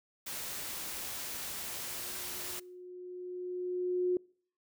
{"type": "noise", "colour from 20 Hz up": "white", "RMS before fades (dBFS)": -40, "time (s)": [0.26, 2.6], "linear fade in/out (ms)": 10}
{"type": "tone with exponential growth", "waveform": "sine", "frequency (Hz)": 361.3, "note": "F#4", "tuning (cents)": -41, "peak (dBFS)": -26, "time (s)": [1.41, 4.17], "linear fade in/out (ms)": 2, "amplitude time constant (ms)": 600}
{"effects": ["noise-tail reverb RT60 0.5 s tail -26 dB re dry"]}